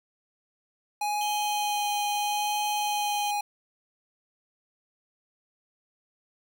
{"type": "tone with vibrato", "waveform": "square", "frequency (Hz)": 830.6, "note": "G#5", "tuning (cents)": 0, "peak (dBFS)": -27, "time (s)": [1.01, 3.41], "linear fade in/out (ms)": 5, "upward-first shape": "sine", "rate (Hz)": 0.76, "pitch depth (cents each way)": 11}
{"type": "tone", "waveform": "sawtooth", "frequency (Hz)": 3136, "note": "G7", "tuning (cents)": 0, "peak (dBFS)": -31, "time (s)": [1.21, 3.31], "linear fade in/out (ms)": 2}
{"effects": ["9-bit"]}